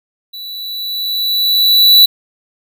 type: tone with level ramp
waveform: square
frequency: 3951 Hz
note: B7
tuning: in tune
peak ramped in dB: -27 to -3 dBFS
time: 0.33-2.06 s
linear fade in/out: 10 ms
effects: none